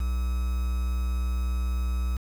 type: tone with quantisation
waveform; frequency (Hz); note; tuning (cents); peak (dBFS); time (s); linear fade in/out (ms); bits
triangle; 61.74; B1; 0; -22; 0-2.17; 5; 7
effects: none